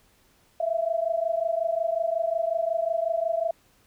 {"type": "tone pair together", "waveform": "sine", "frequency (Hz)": [651, 676.5], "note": ["E5", "E5"], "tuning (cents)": [-22, 45], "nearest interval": "minor second", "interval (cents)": 67, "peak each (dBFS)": -26, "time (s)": [0.6, 3.51], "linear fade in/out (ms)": 5, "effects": ["pink hiss -62 dBFS RMS until 3.86 s"]}